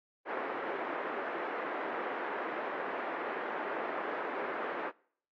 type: band-pass noise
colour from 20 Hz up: pink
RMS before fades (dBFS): -37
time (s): 0.25-4.92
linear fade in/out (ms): 50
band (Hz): 340 to 1900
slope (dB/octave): 24
effects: noise-tail reverb RT60 0.6 s tail -25 dB re dry + AAC 48 kbps